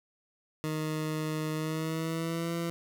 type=tone with pitch glide; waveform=20% pulse; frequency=155.56 to 168.66 Hz; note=D#3 to E3; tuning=0 to +40 cents; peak=-26 dBFS; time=0.64-2.7 s; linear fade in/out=0 ms; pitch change=+140 cents; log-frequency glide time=1.54-2.55 s; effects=9-bit